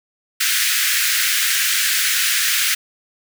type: high-pass noise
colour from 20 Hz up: pink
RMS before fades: -18 dBFS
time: 0.4-2.75 s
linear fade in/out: 10 ms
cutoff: 1500 Hz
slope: 48 dB/octave
effects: none